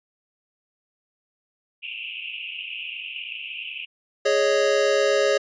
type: band-pass noise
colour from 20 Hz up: white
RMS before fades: -34 dBFS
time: 1.82-3.86 s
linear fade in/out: 20 ms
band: 2500 to 2900 Hz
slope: 96 dB/octave
type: chord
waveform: square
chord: Ab suspended fourth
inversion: none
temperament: equal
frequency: 415.3 / 554.4 / 622.3 Hz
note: Ab4 / Db5 / Eb5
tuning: 0 / 0 / 0 cents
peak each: -23 / -21 / -27 dBFS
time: 4.25-5.38 s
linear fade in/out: 10 ms
effects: resampled to 16000 Hz